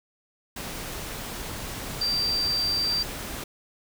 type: tone in noise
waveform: sine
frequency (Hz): 4694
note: D8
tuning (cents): -2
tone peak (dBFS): -23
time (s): 2.01-3.03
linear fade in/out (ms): 5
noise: pink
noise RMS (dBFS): -35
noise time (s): 0.56-3.44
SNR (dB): +9
effects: none